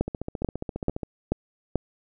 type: two click trains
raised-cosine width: 2 ms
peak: -17 / -9 dBFS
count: 15 / 5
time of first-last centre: 0.08-1.032 / 0.01-1.757 s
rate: 14.7 / 2.29 Hz
effects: none